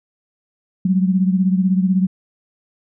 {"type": "beating tone pair", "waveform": "sine", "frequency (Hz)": [185, 201], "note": ["F#3", "G3"], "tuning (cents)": [0, 44], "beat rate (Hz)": 16, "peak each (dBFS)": [-14, -20], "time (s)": [0.85, 2.07], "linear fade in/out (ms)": 5, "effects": []}